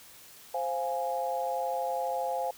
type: chord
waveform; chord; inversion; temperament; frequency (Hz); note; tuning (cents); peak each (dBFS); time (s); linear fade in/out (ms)
sine; F minor; second; equal; 523.3 / 698.5 / 830.6; C5 / F5 / Ab5; 0 / 0 / 0; -33; 0.54-2.51; 5
effects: white hiss -52 dBFS RMS until 2.57 s